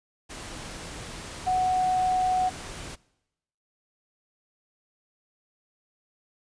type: tone in noise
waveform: sine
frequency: 740 Hz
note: F#5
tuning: in tune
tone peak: -21 dBFS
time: 1.46-2.5 s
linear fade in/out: 20 ms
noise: pink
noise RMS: -39 dBFS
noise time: 0.29-2.96 s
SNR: +15 dB
effects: noise-tail reverb RT60 0.9 s tail -22 dB re dry + resampled to 22050 Hz